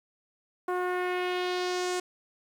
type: tone with low-pass filter sweep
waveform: sawtooth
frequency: 361.5 Hz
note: F#4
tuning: 40 cents flat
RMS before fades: -30 dBFS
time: 0.68-2 s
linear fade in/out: 5 ms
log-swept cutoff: 1200 to 8300 Hz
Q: 1.7
effects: 9-bit